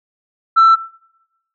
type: tone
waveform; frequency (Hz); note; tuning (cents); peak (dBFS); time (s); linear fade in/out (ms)
sine; 1334; E6; +20; -4; 0.56-0.76; 20
effects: noise-tail reverb RT60 0.9 s tail -22 dB re dry + tanh soft clip ceiling -4 dBFS